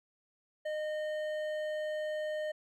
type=tone with hard clipping; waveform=sine; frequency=613 Hz; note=D#5; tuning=26 cents flat; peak=-35 dBFS; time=0.65-2.52 s; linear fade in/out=10 ms; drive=9 dB; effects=none